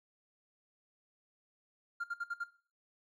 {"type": "tone bursts", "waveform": "triangle", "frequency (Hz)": 1396.9, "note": "F6", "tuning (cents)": 0, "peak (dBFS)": -31, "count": 5, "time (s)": [2, 2.44], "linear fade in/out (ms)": 10, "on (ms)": 40, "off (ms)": 60, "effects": ["noise-tail reverb RT60 0.4 s tail -17 dB re dry", "tanh soft clip ceiling -30 dBFS"]}